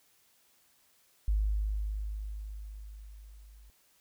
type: tone with level ramp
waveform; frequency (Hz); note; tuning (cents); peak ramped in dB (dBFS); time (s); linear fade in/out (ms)
sine; 51.91; G#1; 0; -24 to -52; 1.28-3.7; 0
effects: white hiss -67 dBFS RMS until 4 s